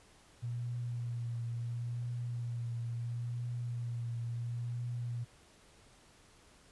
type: tone with vibrato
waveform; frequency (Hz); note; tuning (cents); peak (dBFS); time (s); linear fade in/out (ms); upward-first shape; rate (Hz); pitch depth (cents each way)
sine; 119; A#2; +36; -35; 0.42-5.25; 20; triangle; 0.73; 28
effects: pink hiss -62 dBFS RMS until 6.71 s + resampled to 24000 Hz